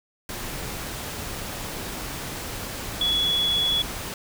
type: tone in noise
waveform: sine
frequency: 3382 Hz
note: G#7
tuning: 31 cents sharp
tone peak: -20 dBFS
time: 3.01-3.82 s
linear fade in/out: 2 ms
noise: pink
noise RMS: -33 dBFS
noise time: 0.29-4.14 s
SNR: +10 dB
effects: none